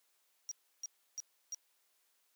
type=tone bursts; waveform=triangle; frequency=5710 Hz; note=F8; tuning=37 cents sharp; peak=-37 dBFS; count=4; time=0.49-1.546 s; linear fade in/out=0 ms; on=24 ms; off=320 ms; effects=white hiss -75 dBFS RMS until 2.35 s + high-pass 400 Hz 12 dB/octave